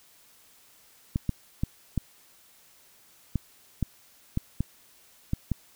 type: clicks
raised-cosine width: 5 ms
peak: -13 dBFS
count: 10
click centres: 1.159 / 1.293 / 1.635 / 1.977 / 3.357 / 3.827 / 4.374 / 4.606 / 5.334 / 5.517 s
effects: white hiss -58 dBFS RMS until 5.75 s